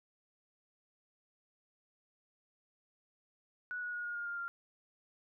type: tone with pitch steps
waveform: sine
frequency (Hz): 1471 / 1457.5 / 1444.1 / 1430.8 / 1417.6 / 1404.6 / 1391.7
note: F#6 / F#6 / F#6 / F6 / F6 / F6 / F6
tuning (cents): -11 / -26 / -42 / +41 / +25 / +10 / -6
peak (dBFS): -37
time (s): 3.71-4.48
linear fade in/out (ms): 0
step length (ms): 110
effects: none